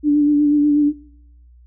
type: tone with vibrato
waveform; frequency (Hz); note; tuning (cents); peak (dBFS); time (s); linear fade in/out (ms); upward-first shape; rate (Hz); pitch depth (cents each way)
sine; 293.7; D4; 0; -11; 0.03-0.93; 50; sine; 8.2; 25
effects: noise-tail reverb RT60 0.8 s tail -23 dB re dry + added 60 Hz sine -44 dBFS peak until 1.66 s